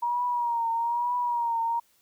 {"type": "tone with vibrato", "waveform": "sine", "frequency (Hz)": 947, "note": "A#5", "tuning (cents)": 27, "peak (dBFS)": -24, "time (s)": [0.02, 1.8], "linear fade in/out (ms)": 10, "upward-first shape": "triangle", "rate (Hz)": 1.1, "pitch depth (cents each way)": 65, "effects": ["white hiss -65 dBFS RMS until 2.01 s"]}